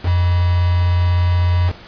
sine tone with quantisation, 88.4 Hz, F2, 22 cents sharp, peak -12 dBFS, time 0.03-1.73 s, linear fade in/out 50 ms, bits 4, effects pink hiss -39 dBFS RMS until 1.87 s + resampled to 11025 Hz

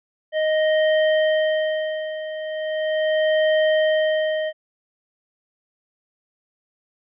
square tone with tremolo, 623 Hz, D#5, 2 cents sharp, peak -16 dBFS, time 0.32-4.53 s, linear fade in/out 50 ms, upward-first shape sine, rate 0.38 Hz, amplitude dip 75%, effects resampled to 8000 Hz

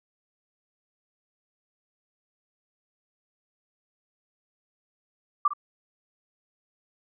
sine tone with echo, 1174.7 Hz, D6, in tune, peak -17 dBFS, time 5.45-5.48 s, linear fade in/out 5 ms, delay 55 ms, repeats 1, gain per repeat -12 dB, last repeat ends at 5.535 s, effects none

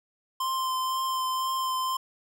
square tone with vibrato, 1042 Hz, C6, 7 cents flat, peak -27 dBFS, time 0.4-1.97 s, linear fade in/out 5 ms, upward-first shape sine, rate 2 Hz, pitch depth 13 cents each way, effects none

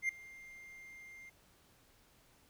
triangle tone with ADSR envelope, 2100 Hz, C7, 6 cents sharp, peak -27 dBFS, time 0.02-1.3 s, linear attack 70 ms, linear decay 3 ms, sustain -22 dB, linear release 12 ms, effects pink hiss -67 dBFS RMS until 2.49 s

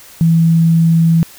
sine tone, 164.81 Hz, E3, in tune, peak -7 dBFS, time 0.21-1.23 s, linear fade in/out 0 ms, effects white hiss -39 dBFS RMS until 1.38 s

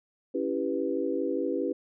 sine chord, C# half-diminished seventh, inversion none, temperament equal with one note detuned, 277.2 / 329.6 / 394.5 / 493.9 Hz, C#4 / E4 / G4 / B4, 0 / 0 / +11 / 0 cents, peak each -32 dBFS, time 0.34-1.73 s, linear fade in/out 10 ms, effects none

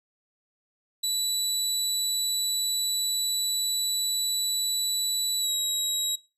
25% pulse tone with pitch glide, 3951 to 3847 Hz, B7 to B7, 0 to -46 cents, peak -20 dBFS, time 1.03-6.16 s, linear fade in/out 10 ms, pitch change -46 cents, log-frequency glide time 5.4-5.52 s, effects noise-tail reverb RT60 0.3 s tail -21 dB re dry

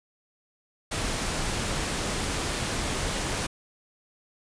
pink noise, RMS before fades -29 dBFS, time 0.91-3.47 s, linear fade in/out 10 ms, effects resampled to 22050 Hz

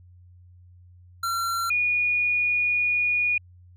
square / sine tone pair in turn, 1365 / 2449 Hz, F6 / D#7, -40 / -28 cents, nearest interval minor seventh, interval 1012 cents, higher second, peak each -25 / -20 dBFS, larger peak second, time 1.23-1.7 / 1.7-3.38 s, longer second, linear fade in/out 5 ms, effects added 89 Hz sine -48 dBFS peak until 3.76 s

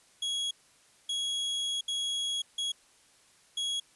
40% pulse tone bursts at uneven times, 3322 Hz, G#7, in tune, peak -29 dBFS, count 5, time 0.22-0.51 / 1.09-1.81 / 1.88-2.42 / 2.58-2.72 / 3.57-3.8 s, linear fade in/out 5 ms, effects white hiss -62 dBFS RMS until 3.95 s + resampled to 24000 Hz

